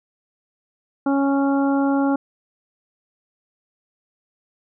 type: harmonic tone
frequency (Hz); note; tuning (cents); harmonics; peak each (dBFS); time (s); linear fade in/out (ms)
276.9; C#4; -2; 1 / 2 / 3 / 4 / 5; -17 / -26 / -26 / -33 / -31; 1.06-2.16; 5
effects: none